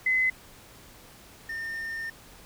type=tone pair in turn; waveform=sine / triangle; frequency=2035 / 1813 Hz; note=C7 / A#6; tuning=-49 / -49 cents; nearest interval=major second; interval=200 cents; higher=first; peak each=-21 / -30 dBFS; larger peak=first; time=0.06-0.3 / 1.49-2.1 s; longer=second; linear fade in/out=5 ms; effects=pink hiss -51 dBFS RMS until 2.45 s